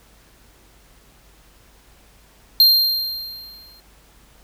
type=tone with exponential decay; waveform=square; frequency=4187 Hz; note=C8; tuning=in tune; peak=-8 dBFS; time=2.6-3.8 s; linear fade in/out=1 ms; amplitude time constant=260 ms; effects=added 50 Hz sine -53 dBFS peak until 4.43 s + pink hiss -53 dBFS RMS until 4.43 s